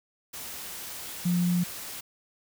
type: tone in noise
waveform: sine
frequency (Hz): 176.5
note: F3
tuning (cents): +19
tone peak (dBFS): -22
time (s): 1.25-1.64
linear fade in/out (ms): 10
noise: white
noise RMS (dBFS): -39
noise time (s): 0.33-2.01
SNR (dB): +14
effects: none